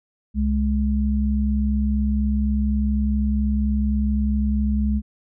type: tone pair together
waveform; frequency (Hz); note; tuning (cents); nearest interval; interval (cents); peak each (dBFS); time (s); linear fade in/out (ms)
sine; 66.2 / 210.4; C2 / G#3; +21 / +23; octave + minor sixth; 2002; -20 / -21; 0.34-5.02; 50
effects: none